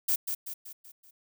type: noise with echo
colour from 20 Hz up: violet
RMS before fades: -26 dBFS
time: 0.08-0.16 s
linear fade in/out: 10 ms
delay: 190 ms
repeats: 5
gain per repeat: -6 dB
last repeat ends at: 1.11 s
effects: none